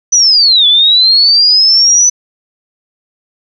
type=linear two-way sweep; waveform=sine; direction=down then up; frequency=6020 to 3410 to 6020 Hz; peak=-4 dBFS; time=0.12-2.1 s; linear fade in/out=10 ms; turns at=0.67 s; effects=none